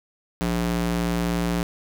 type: tone with high-pass filter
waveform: square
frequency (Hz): 58.27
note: A#1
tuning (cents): 0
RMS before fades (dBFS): -24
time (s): 0.41-1.63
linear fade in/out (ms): 0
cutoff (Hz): 130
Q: 1.3
effects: none